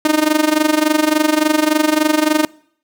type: tone with amplitude modulation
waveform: sawtooth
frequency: 307.1 Hz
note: D#4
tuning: 23 cents flat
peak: -5 dBFS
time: 0.05-2.45 s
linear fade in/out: 2 ms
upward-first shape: sine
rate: 23.5 Hz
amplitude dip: 85%
effects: noise-tail reverb RT60 0.6 s tail -24 dB re dry